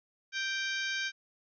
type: harmonic tone with a mistuned harmonic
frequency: 784 Hz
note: G5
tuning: in tune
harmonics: 2 / 3 / 4 / 5 / 6 / 7 / 8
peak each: -34 / -38 / -40 / -42 / -44 / -45 / -46 dBFS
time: 0.32-1.12 s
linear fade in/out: 50 ms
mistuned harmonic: 5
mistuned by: -59 cents
effects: none